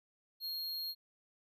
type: tone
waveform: square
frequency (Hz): 4255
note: C8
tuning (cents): +28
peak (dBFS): -38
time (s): 0.4-0.95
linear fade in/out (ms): 50
effects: none